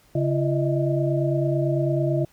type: tone cluster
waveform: sine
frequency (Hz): 139.3 / 340.4 / 612 / 641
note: C#3 / F4 / D#5 / E5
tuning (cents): +9 / -44 / -29 / -49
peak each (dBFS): -22 / -25 / -28 / -30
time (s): 0.15-2.25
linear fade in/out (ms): 5
effects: pink hiss -58 dBFS RMS until 2.32 s